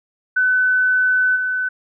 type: tone with level steps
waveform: sine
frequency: 1507 Hz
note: F#6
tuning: 31 cents sharp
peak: -13 / -18 dBFS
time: 0.36-1.69 s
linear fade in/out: 10 ms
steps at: 1.35 s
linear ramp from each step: 20 ms
effects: none